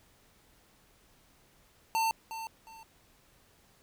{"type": "tone with echo", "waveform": "square", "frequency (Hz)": 897, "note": "A5", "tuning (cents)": 33, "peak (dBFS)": -27, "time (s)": [1.95, 2.11], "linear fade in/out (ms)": 0, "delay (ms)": 360, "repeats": 2, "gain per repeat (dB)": -11, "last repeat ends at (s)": 2.83, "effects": ["pink hiss -64 dBFS RMS until 3.82 s"]}